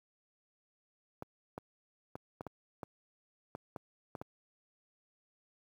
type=clicks; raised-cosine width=1 ms; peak=-27 dBFS; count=10; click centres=1.224 / 1.579 / 2.155 / 2.409 / 2.467 / 2.832 / 3.551 / 3.762 / 4.152 / 4.215 s; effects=high-pass 80 Hz 12 dB/octave + 10-bit